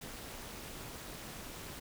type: noise with amplitude modulation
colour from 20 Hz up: pink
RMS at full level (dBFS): -43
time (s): 0.01-1.8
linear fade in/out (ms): 10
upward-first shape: sine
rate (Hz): 271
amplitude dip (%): 75
effects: none